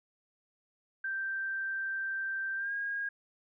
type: tone with pitch glide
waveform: sine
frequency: 1568 to 1629.9 Hz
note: G6 to G#6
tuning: 0 to -33 cents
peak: -32 dBFS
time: 1.04-3.09 s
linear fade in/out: 5 ms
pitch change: +67 cents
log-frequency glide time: 2.56-2.73 s
effects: none